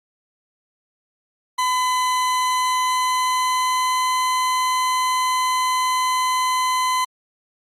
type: tone with pitch glide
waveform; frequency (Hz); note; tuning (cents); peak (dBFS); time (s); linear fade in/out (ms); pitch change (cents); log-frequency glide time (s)
40% pulse; 1010 to 1017.6; B5 to C6; +39 to -48; -17; 1.58-7.05; 10; +13; 2.15-4.15
effects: low-pass 12000 Hz 12 dB/octave + Opus 48 kbps